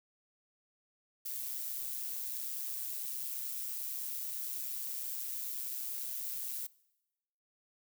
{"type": "noise with amplitude modulation", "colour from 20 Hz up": "violet", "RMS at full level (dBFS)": -37, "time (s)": [1.25, 6.67], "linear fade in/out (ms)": 10, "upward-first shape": "sine", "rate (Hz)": 129, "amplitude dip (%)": 50, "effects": ["noise-tail reverb RT60 1.0 s tail -23 dB re dry"]}